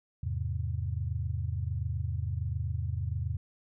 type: chord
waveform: sine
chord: E augmented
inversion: none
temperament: equal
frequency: 82.41 / 103.83 / 130.81 Hz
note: E2 / G#2 / B#2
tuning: 0 / 0 / 0 cents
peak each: -33 / -34 / -36 dBFS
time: 0.23-3.37 s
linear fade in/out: 5 ms
effects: none